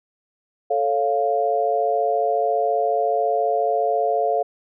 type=chord; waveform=sine; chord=A augmented; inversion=none; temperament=equal; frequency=440 / 554.4 / 698.5 Hz; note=A4 / C#5 / E#5; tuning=0 / 0 / 0 cents; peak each=-23 / -24 / -20 dBFS; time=0.7-4.43 s; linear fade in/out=10 ms; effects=none